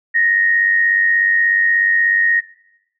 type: tone with amplitude modulation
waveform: sine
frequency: 1864.7 Hz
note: A#6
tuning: in tune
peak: -9 dBFS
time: 0.14-2.41 s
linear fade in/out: 20 ms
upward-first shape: sine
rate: 96.6 Hz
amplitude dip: 55%
effects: noise-tail reverb RT60 0.9 s tail -19 dB re dry